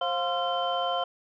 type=tone cluster; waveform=sine; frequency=530 / 705 / 1041 / 1366 / 3092 Hz; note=C5 / F5 / C6 / F6 / G7; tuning=+22 / +16 / -9 / -39 / -24 cents; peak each=-32 / -28 / -32 / -35 / -33 dBFS; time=0.01-1.04 s; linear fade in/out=5 ms; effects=tanh soft clip ceiling -16 dBFS